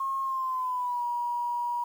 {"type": "tone with pitch glide", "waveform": "sine", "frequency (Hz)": [1078, 960.4], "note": ["C#6", "B5"], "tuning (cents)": [-49, -49], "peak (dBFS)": -27, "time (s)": [0, 1.84], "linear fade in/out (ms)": 5, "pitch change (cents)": -200, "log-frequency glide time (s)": [0.22, 1.04], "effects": ["9-bit"]}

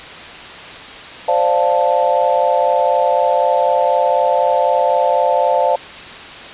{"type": "chord", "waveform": "sine", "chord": "D minor seventh", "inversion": "third", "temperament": "equal", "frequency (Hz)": [523.3, 587.3, 698.5, 880], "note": ["C5", "D5", "F5", "A5"], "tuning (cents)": [0, 0, 0, 0], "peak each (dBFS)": -17, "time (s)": [1.28, 5.76], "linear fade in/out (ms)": 5, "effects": ["white hiss -32 dBFS RMS until 6.53 s", "resampled to 8000 Hz"]}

